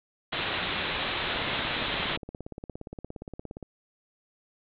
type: low-pass noise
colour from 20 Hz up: white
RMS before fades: -31 dBFS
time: 0.32-2.17 s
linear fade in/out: 10 ms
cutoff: 3900 Hz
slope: 96 dB/octave
type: click train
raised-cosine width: 2 ms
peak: -25 dBFS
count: 40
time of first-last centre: 1.36-3.627 s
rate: 17.2 Hz
effects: none